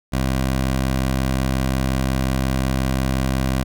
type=tone; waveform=15% pulse; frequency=65.6 Hz; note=C2; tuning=5 cents sharp; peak=-12 dBFS; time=0.12-3.64 s; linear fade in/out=20 ms; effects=none